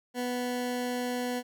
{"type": "tone", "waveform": "20% pulse", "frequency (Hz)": 246.9, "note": "B3", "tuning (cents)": 0, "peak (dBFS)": -25, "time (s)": [0.14, 1.43], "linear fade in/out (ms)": 50, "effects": []}